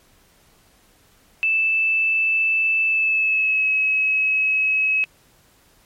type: tone with pitch glide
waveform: sine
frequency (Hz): 2637 to 2565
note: E7 to E7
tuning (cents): 0 to -48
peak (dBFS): -16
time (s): 1.43-5.04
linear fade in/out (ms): 0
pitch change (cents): -48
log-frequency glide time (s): 2.85-3.69
effects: pink hiss -56 dBFS RMS until 5.85 s + MP3 64 kbps